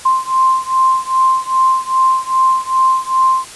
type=beating tone pair; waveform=sine; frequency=1046.5 / 1049 Hz; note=C6 / C6; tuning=0 / +4 cents; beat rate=2.5 Hz; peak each=-13 / -14 dBFS; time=0.05-3.45 s; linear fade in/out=10 ms; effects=white hiss -33 dBFS RMS until 3.55 s + resampled to 24000 Hz